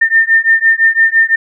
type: beating tone pair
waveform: sine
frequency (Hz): 1805 / 1810.9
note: A6 / A6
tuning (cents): +44 / +49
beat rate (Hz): 5.9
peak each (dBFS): -10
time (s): 0.01-1.36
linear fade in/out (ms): 10
effects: none